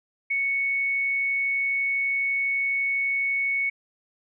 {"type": "tone", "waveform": "sine", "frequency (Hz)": 2217, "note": "C#7", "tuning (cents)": 0, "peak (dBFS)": -22, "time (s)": [0.3, 3.7], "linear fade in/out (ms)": 10, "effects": []}